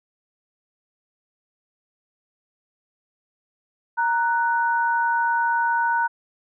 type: tone pair together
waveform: sine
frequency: 932.3 / 1484.4 Hz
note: A#5 / F#6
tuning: 0 / +5 cents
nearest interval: minor sixth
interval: 805 cents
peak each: -20 / -23 dBFS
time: 3.97-6.08 s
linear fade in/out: 20 ms
effects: none

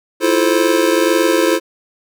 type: chord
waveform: square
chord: F major seventh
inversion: third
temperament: just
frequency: 327.4 / 349.2 / 436.5 / 523.8 Hz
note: E4 / F4 / A4 / C5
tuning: -12 / 0 / -14 / +2 cents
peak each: -17 / -18 / -19 / -18 dBFS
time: 0.2-1.6 s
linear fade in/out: 50 ms
effects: none

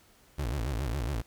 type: tone with vibrato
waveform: 30% pulse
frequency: 63.1 Hz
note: B1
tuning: 38 cents sharp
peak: -27 dBFS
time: 0.38-1.22 s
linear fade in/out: 10 ms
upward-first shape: sine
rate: 7.2 Hz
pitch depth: 290 cents each way
effects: pink hiss -61 dBFS RMS until 1.26 s

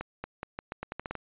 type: accelerating click train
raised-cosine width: 0.5 ms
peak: -20 dBFS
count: 11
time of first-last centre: 0.01-1.153 s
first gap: 230 ms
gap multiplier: 0.83
effects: resampled to 8000 Hz

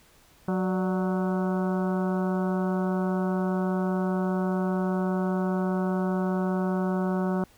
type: harmonic tone with a mistuned harmonic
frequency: 185 Hz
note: F#3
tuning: in tune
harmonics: 1 / 2 / 3 / 4 / 5 / 6 / 7 / 8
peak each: -25 / -31 / -35 / -37 / -39 / -41 / -42 / -43 dBFS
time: 0.48-7.44 s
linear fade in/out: 2 ms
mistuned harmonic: 3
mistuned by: +72 cents
effects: pink hiss -58 dBFS RMS until 7.57 s

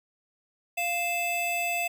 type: tone pair together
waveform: square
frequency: 695.8 / 2627 Hz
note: F5 / E7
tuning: -7 / -7 cents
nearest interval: octave + major seventh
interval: 2300 cents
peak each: -31 / -29 dBFS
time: 0.77-1.88 s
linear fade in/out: 10 ms
effects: none

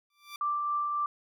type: tone with exponential growth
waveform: 15% pulse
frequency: 1174.7 Hz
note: D6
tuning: in tune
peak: -31 dBFS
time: 0.1-0.36 s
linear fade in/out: 2 ms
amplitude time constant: 56 ms
type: tone with tremolo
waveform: sine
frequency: 1176 Hz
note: D6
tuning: 2 cents sharp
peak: -26 dBFS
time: 0.41-1.06 s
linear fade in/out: 2 ms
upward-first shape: triangle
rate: 3.6 Hz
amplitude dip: 30%
effects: none

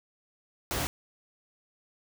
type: noise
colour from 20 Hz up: pink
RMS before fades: -31 dBFS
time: 0.71-0.87 s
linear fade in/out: 0 ms
effects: none

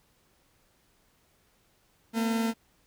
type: tone pair together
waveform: 40% pulse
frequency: 226.3 / 248 Hz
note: A3 / B3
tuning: +49 / +7 cents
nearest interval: major second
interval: 158 cents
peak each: -25 / -36 dBFS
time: 2.13-2.54 s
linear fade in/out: 50 ms
effects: pink hiss -67 dBFS RMS until 2.86 s

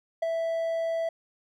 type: tone with ADSR envelope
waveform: triangle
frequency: 659.3 Hz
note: E5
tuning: in tune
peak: -20 dBFS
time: 0.22-1.09 s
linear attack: 8 ms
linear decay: 13 ms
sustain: -4 dB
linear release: 4 ms
effects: none

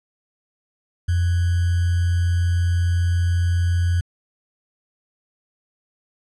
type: tone with sample-and-hold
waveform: sine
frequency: 87.31 Hz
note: F2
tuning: in tune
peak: -16 dBFS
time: 1.08-4.01 s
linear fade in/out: 10 ms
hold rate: 1575 Hz
effects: resampled to 24000 Hz

